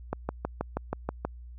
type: click train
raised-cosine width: 1 ms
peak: -15 dBFS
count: 8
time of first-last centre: 0.13-1.25 s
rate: 6.25 Hz
effects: added 60 Hz sine -42 dBFS peak until 1.58 s